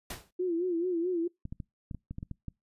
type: noise with exponential decay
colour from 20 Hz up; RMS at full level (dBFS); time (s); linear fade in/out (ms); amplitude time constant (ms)
pink; -34; 0.1-0.31; 5; 45
type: tone with vibrato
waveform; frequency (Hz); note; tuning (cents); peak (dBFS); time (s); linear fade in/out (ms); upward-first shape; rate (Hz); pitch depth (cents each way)
sine; 349.2; F4; 0; -27; 0.39-1.28; 10; sine; 4.6; 100
type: clicks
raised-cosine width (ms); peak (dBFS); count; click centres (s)
5; -26; 10; 1.454 / 1.525 / 1.602 / 1.912 / 1.947 / 2.11 / 2.184 / 2.229 / 2.313 / 2.483
effects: noise-tail reverb RT60 0.2 s tail -26 dB re dry + resampled to 32000 Hz